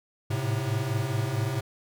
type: tone cluster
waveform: square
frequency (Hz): 106.7 / 111.2 / 132.4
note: G#2 / A2 / C3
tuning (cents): +47 / +19 / +21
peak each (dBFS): -33 / -31 / -30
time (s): 0.3-1.61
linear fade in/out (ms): 10
effects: none